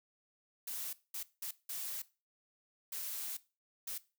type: noise bursts at uneven times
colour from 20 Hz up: blue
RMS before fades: -41 dBFS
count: 6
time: 0.67-0.93 / 1.14-1.23 / 1.42-1.51 / 1.69-2.02 / 2.92-3.37 / 3.87-3.98 s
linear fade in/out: 5 ms
effects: noise-tail reverb RT60 0.3 s tail -18 dB re dry